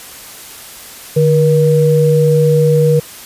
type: tone pair together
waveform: sine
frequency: 150.71 / 478.1 Hz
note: D3 / A#4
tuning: +45 / +44 cents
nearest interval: octave + minor sixth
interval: 1999 cents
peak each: -10 dBFS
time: 1.16-3 s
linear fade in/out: 10 ms
effects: white hiss -33 dBFS RMS until 3.25 s + resampled to 32000 Hz